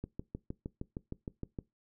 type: click train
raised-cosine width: 3 ms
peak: -25 dBFS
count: 11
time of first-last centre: 0.04-1.588 s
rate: 6.46 Hz
effects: noise-tail reverb RT60 0.2 s tail -21 dB re dry